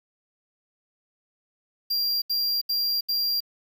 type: tone bursts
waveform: square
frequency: 4759 Hz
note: D8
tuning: 22 cents sharp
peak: -23 dBFS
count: 4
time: 1.9-3.405 s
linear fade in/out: 10 ms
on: 320 ms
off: 75 ms
effects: 9-bit